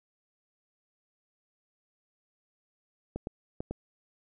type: clicks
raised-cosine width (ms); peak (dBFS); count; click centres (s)
2; -21; 4; 3.16 / 3.271 / 3.605 / 3.71
effects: none